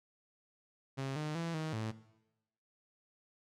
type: tone with pitch steps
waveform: sawtooth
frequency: 135 / 152.4 / 167.1 / 157.4 / 110.2 Hz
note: C#3 / D#3 / E3 / D#3 / A2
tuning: -45 / -36 / +24 / +20 / +3 cents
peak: -32 dBFS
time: 0.97-1.92 s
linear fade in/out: 20 ms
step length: 190 ms
effects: noise-tail reverb RT60 0.9 s tail -17 dB re dry + low-pass 7000 Hz 12 dB/octave